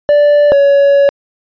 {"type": "tone pair in turn", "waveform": "triangle", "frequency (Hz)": [585, 562], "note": ["D5", "C#5"], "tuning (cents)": [-7, 24], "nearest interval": "minor second", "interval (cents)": 69, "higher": "first", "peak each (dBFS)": -3, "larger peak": "neither", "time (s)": [[0.09, 0.52], [0.52, 1.09]], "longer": "second", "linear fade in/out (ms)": 0, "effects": ["resampled to 11025 Hz"]}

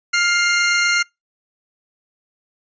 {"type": "tone pair together", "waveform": "sawtooth", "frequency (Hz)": [1400, 2114], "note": ["F6", "C7"], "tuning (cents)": [4, 17], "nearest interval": "perfect fifth", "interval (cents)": 713, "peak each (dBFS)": -14, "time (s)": [0.13, 1.03], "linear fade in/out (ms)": 10, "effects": ["noise-tail reverb RT60 0.2 s tail -26 dB re dry", "resampled to 16000 Hz"]}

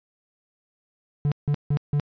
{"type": "tone bursts", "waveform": "triangle", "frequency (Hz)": 145.4, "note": "D3", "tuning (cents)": -17, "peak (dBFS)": -17, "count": 4, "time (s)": [1.25, 1.998], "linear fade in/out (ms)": 0, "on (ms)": 67, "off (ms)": 160, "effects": ["resampled to 11025 Hz"]}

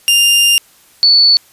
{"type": "tone pair in turn", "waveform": ["sawtooth", "sine"], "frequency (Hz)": [2800, 4459], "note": ["F7", "C#8"], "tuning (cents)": [4, 9], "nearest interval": "minor sixth", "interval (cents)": 805, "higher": "second", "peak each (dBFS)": [-4, -5], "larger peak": "first", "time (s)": [[0.08, 0.58], [1.03, 1.37]], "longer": "first", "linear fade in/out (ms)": 0, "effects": ["white hiss -47 dBFS RMS until 1.52 s", "resampled to 32000 Hz"]}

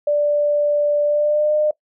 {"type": "tone with pitch glide", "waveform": "sine", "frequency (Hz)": [587.3, 605.6], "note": ["D5", "D#5"], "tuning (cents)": [0, -47], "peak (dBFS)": -14, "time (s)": [0.07, 1.71], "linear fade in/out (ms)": 5, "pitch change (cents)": 53, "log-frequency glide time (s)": [1.04, 1.55], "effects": ["noise-tail reverb RT60 0.1 s tail -21 dB re dry"]}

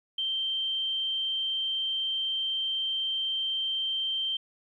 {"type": "tone", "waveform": "sine", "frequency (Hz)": 3136, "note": "G7", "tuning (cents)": 0, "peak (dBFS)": -27, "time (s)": [0.18, 4.37], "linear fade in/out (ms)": 5, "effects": ["11-bit"]}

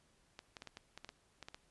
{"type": "clicks", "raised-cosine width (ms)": 0.2, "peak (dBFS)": -30, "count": 11, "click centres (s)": [0.391, 0.568, 0.621, 0.673, 0.771, 0.976, 1.046, 1.091, 1.427, 1.485, 1.545], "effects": ["pink hiss -72 dBFS RMS until 1.7 s", "resampled to 24000 Hz"]}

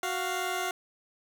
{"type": "tone pair together", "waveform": "15% pulse", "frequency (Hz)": [370, 698.5], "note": ["F#4", "F5"], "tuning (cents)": [0, 0], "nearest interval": "major seventh", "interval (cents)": 1100, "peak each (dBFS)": -26, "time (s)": [0.03, 0.71], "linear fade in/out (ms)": 2, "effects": []}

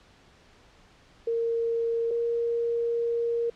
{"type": "tone pair in turn", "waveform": "sine", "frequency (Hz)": [461.8, 467.7], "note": ["A#4", "A#4"], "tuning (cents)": [-16, 6], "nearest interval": "unison", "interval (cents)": 22, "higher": "second", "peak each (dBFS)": -24, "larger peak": "neither", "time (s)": [[1.27, 2.11], [2.11, 3.5]], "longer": "second", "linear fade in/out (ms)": 5, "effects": ["pink hiss -57 dBFS RMS until 3.55 s", "low-pass 5000 Hz 12 dB/octave"]}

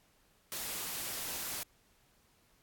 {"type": "noise", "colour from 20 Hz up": "white", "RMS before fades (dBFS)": -39, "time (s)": [0.52, 1.63], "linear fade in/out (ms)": 0, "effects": ["pink hiss -69 dBFS RMS until 2.62 s", "AAC 64 kbps"]}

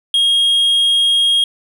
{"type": "tone", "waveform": "triangle", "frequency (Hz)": 3260, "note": "G#7", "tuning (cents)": -33, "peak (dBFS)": -9, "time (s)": [0.14, 1.44], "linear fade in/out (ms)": 2, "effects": []}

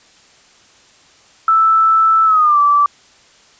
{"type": "tone with pitch glide", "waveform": "sine", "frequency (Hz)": [1318.5, 1161.2], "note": ["E6", "D6"], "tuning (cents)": [0, -20], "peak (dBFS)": -8, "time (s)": [1.48, 2.86], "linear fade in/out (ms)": 2, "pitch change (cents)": -220, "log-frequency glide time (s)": [2.25, 2.59], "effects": ["white hiss -48 dBFS RMS until 3.59 s", "resampled to 16000 Hz"]}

